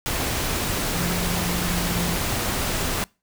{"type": "tone in noise", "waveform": "sine", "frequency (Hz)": 175.3, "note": "F3", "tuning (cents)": 7, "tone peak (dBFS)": -26, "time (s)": [0.94, 2.16], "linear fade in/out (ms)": 0, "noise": "pink", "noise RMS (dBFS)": -25, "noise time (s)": [0.06, 3.04], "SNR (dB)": -4, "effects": ["noise-tail reverb RT60 0.3 s tail -25 dB re dry"]}